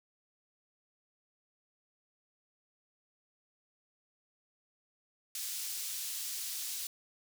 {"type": "high-pass noise", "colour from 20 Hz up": "pink", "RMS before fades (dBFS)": -39, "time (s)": [5.35, 6.87], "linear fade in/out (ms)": 2, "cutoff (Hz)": 4800, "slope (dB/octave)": 12, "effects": []}